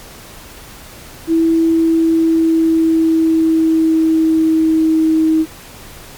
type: tone with pitch glide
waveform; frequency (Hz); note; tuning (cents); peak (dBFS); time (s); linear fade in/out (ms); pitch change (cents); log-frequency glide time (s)
sine; 327.5 to 317.6; E4 to D#4; -11 to +36; -9; 1.27-5.46; 50; -53; 1.74-5.33
effects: pink hiss -36 dBFS RMS until 6.17 s + MP3 96 kbps